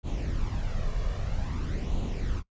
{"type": "noise with flanger", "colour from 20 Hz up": "brown", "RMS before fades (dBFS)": -29, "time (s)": [0.03, 2.43], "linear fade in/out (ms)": 50, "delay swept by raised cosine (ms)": [0.28, 1.78], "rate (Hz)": 0.51, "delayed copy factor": 0.55, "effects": ["noise-tail reverb RT60 0.1 s tail -20 dB re dry", "resampled to 16000 Hz"]}